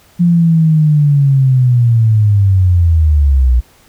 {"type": "linear sweep", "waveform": "sine", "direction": "down", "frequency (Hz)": [175.5, 58.9], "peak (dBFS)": -6, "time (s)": [0.19, 3.61], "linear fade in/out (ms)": 20, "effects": ["pink hiss -47 dBFS RMS until 3.88 s"]}